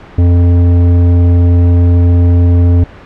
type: tone with tanh clipping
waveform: triangle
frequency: 87.31 Hz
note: F2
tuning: in tune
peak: -6 dBFS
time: 0.18-2.84 s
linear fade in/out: 5 ms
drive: 16 dB
effects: pink hiss -33 dBFS RMS until 3.05 s + low-pass 2000 Hz 12 dB/octave